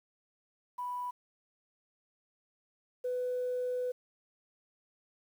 sine tone pair in turn, 986 / 498.9 Hz, B5 / B4, -3 / +17 cents, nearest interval octave, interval 1180 cents, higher first, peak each -34 / -30 dBFS, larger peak second, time 0.78-1.11 / 3.04-3.92 s, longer second, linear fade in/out 10 ms, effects tanh soft clip ceiling -27 dBFS + 10-bit

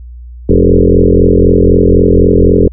sine tone with frequency modulation, 239.4 Hz, A#3, 46 cents sharp, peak -3 dBFS, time 0.49-2.68 s, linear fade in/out 5 ms, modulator 43.9 Hz, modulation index 5.3, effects added 60 Hz sine -26 dBFS peak until 2.72 s

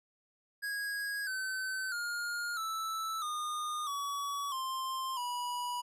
square tone with pitch steps, 1649 / 1529.7 / 1419 / 1316.4 / 1221.2 / 1132.8 / 1050.9 / 974.9 Hz, G#6 / G6 / F6 / E6 / D#6 / C#6 / C6 / B5, -13 / -43 / +27 / -3 / -33 / +37 / +7 / -23 cents, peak -35 dBFS, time 0.62-5.82 s, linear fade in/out 20 ms, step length 650 ms, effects resampled to 32000 Hz

